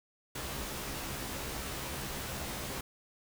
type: noise with comb filter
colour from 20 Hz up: pink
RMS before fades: -39 dBFS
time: 0.35-2.81 s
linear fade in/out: 5 ms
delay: 15 ms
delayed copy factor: +0.65
effects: none